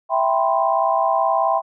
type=chord; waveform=sine; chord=C major seventh; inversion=first; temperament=equal; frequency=659.3 / 784 / 987.8 / 1046.5 Hz; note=E5 / G5 / B5 / C6; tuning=0 / 0 / 0 / 0 cents; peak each=-20 / -20 / -23 / -22 dBFS; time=0.09-1.62 s; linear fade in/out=50 ms; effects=none